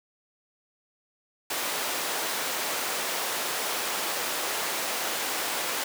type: high-pass noise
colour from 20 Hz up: pink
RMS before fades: -30 dBFS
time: 1.5-5.84 s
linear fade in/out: 5 ms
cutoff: 510 Hz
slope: 12 dB/octave
effects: none